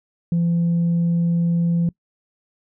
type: tone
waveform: sine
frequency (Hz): 170.1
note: F3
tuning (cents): -45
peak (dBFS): -14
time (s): 0.32-1.89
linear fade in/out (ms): 2
effects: noise-tail reverb RT60 0.1 s tail -25 dB re dry + tanh soft clip ceiling -14 dBFS